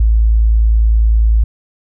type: tone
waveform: sine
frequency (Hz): 55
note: A1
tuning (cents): 0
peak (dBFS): -7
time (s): 0-1.44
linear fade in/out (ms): 5
effects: none